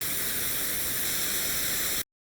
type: noise with comb filter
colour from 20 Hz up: white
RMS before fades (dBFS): -28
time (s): 0.01-2.02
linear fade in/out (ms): 5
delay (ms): 0.53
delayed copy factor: +0.65
effects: Opus 32 kbps